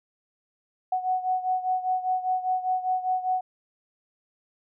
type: beating tone pair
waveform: sine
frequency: 740 / 745 Hz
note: F#5 / F#5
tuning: 0 / +12 cents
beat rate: 5 Hz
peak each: -25 / -29 dBFS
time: 0.92-3.41 s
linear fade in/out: 5 ms
effects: none